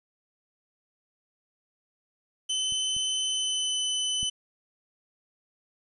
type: tone with pitch glide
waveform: sawtooth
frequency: 3043 to 3020 Hz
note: F#7 to F#7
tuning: +48 to +35 cents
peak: -23 dBFS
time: 2.49-4.3 s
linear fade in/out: 10 ms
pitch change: -13 cents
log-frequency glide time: 3.27-3.78 s
type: clicks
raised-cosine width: 5 ms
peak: -35 / -34 / -28 dBFS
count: 3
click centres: 2.723 / 2.966 / 4.23 s
effects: resampled to 24000 Hz + 10-bit